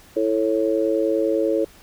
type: harmonic tone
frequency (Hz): 110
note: A2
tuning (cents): 0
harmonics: 3 / 4 / 5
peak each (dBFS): -22 / -22 / -22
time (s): 0.16-1.65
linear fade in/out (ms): 10
effects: pink hiss -49 dBFS RMS until 1.82 s